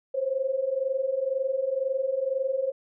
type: tone pair together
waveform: sine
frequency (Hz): 516 / 538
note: C5 / C5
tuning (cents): -24 / +48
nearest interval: minor second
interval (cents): 72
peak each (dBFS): -29 / -26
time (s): 0.14-2.72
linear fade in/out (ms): 10
effects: none